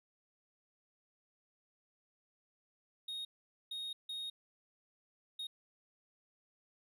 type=tone bursts at uneven times; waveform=triangle; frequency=3729 Hz; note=A#7; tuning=in tune; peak=-38 dBFS; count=4; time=3.08-3.25 / 3.71-3.93 / 4.09-4.3 / 5.39-5.47 s; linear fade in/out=5 ms; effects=none